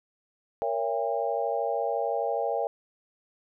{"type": "chord", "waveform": "sine", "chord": "A# diminished seventh", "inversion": "none", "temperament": "just", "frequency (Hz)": [466.2, 559.4, 671.3, 805.5], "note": ["A#4", "C#5", "E5", "G5"], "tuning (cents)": [0, 16, 31, 47], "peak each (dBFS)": -31, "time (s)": [0.62, 2.67], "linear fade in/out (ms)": 0, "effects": []}